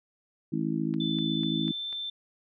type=harmonic tone; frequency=53.9 Hz; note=A1; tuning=35 cents flat; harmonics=3 / 4 / 5 / 6; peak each=-32 / -32 / -32 / -32 dBFS; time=0.52-1.72 s; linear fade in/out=10 ms
type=click train; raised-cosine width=0.3 ms; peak=-31 dBFS; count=5; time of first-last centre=0.94-1.928 s; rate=4.05 Hz
type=tone with pitch glide; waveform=sine; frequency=3520 to 3551 Hz; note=A7 to A7; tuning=0 to +15 cents; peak=-32 dBFS; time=1-2.1 s; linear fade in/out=5 ms; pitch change=+15 cents; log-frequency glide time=1.41-1.88 s
effects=none